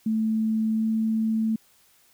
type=tone with pitch glide; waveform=sine; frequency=220 to 221.3 Hz; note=A3 to A3; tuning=0 to +10 cents; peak=-21 dBFS; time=0.06-1.56 s; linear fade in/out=5 ms; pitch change=+10 cents; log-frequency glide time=0.75-0.83 s; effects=white hiss -60 dBFS RMS until 2.13 s